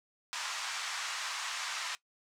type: band-pass noise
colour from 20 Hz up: pink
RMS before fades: -38 dBFS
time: 0.33-1.95 s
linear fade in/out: 0 ms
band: 1000 to 7500 Hz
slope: 24 dB/octave
effects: noise-tail reverb RT60 0.1 s tail -18 dB re dry